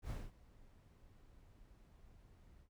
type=noise with ADSR envelope; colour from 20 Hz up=brown; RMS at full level=-42 dBFS; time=0.02-2.69 s; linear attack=80 ms; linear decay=210 ms; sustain=-21 dB; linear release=77 ms; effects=noise-tail reverb RT60 0.1 s tail -17 dB re dry